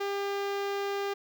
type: tone with notch filter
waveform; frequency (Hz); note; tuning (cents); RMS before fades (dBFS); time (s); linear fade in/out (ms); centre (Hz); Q
sawtooth; 400; G4; +35; -32; 0-1.14; 10; 9500; 0.54
effects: none